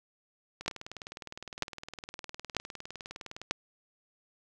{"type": "two click trains", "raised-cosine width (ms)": 0.2, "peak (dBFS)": [-11, -24], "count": [4, 56], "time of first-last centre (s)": [[0.68, 3.51], [0.61, 3.416]], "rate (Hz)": [1.06, 19.6], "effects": []}